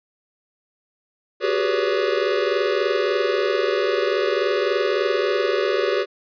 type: tone cluster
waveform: square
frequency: 372.3 / 395.5 / 416 / 490.8 / 567 Hz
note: F#4 / G4 / G#4 / B4 / C#5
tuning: +11 / +15 / +3 / -11 / +39 cents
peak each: -26 dBFS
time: 1.4-6.06 s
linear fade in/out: 50 ms
effects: resampled to 11025 Hz